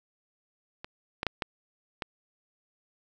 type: clicks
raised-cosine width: 0.3 ms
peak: -23 / -14 / -10 / -13 / -16 dBFS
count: 5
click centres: 0.845 / 1.231 / 1.267 / 1.422 / 2.022 s
effects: none